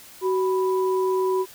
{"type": "tone pair together", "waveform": "sine", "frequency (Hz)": [375.5, 987.8], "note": ["F#4", "B5"], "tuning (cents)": [26, 0], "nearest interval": "octave + perfect fourth", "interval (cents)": 1674, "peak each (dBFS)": [-20, -27], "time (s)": [0.21, 1.46], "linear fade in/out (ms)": 50, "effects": ["white hiss -46 dBFS RMS until 1.54 s"]}